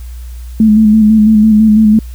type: tone with vibrato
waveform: sine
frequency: 215.9 Hz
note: A3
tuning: 33 cents flat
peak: -3 dBFS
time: 0.6-1.99 s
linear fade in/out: 2 ms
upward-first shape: square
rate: 6 Hz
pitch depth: 31 cents each way
effects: added 60 Hz sine -23 dBFS peak until 2.14 s + white hiss -43 dBFS RMS until 2.14 s